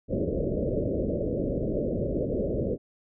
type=low-pass noise; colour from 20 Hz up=white; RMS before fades=-28 dBFS; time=0.08-2.78 s; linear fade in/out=50 ms; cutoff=600 Hz; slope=96 dB/octave; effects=none